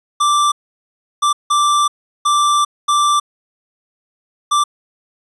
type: tone bursts at uneven times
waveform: square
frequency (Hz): 1174.7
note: D6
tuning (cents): 0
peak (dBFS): -12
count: 6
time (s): 0.2-0.52 / 1.22-1.33 / 1.5-1.88 / 2.25-2.65 / 2.88-3.2 / 4.51-4.64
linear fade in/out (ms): 10
effects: resampled to 24000 Hz